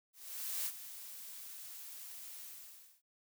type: noise with ADSR envelope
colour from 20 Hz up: blue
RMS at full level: -37 dBFS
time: 0.13-3.02 s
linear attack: 530 ms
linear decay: 56 ms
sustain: -12 dB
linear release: 590 ms
effects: noise-tail reverb RT60 0.1 s tail -24 dB re dry